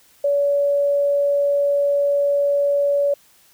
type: tone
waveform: sine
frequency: 569 Hz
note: C#5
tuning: 45 cents sharp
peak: -15 dBFS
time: 0.24-3.14 s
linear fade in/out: 5 ms
effects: white hiss -54 dBFS RMS until 3.53 s